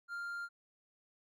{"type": "tone", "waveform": "triangle", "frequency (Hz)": 1396.9, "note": "F6", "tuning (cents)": 0, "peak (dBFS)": -37, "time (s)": [0.08, 0.49], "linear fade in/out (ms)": 50, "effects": []}